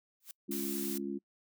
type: noise with exponential growth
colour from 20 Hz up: blue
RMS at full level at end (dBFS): -41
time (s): 0.2-0.31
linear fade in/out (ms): 2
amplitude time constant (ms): 23
type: harmonic tone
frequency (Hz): 69.3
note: C#2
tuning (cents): 0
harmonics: 3 / 4 / 5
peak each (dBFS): -39 / -39 / -39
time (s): 0.48-1.19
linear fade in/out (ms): 20
type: noise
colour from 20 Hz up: blue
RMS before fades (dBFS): -40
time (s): 0.51-0.98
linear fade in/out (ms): 5
effects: noise-tail reverb RT60 0.1 s tail -26 dB re dry